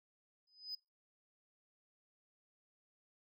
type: tone with exponential growth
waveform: sine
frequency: 5010 Hz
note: D#8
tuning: 11 cents sharp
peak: -36 dBFS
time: 0.47-0.75 s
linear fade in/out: 5 ms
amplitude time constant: 59 ms
effects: noise-tail reverb RT60 0.2 s tail -21 dB re dry + tanh soft clip ceiling -38 dBFS